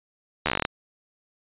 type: slowing click train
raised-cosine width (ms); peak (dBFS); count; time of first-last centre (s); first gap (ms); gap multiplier
0.3; -6; 11; 0.46-0.651; 12; 1.1
effects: resampled to 8000 Hz